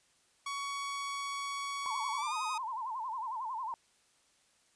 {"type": "tone with pitch glide", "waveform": "sawtooth", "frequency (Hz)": [1121, 1251], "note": ["C#6", "D#6"], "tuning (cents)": [19, 9], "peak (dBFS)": -32, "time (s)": [0.46, 2.58], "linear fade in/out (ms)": 5, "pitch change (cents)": 190, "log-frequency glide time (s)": [2.16, 2.36]}
{"type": "tone with vibrato", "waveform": "sine", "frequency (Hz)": 962, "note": "B5", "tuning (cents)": -46, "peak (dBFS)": -35, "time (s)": [1.86, 3.74], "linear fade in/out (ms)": 0, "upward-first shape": "sine", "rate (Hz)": 11, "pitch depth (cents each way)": 180}
{"effects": ["white hiss -69 dBFS RMS until 4.75 s", "resampled to 22050 Hz"]}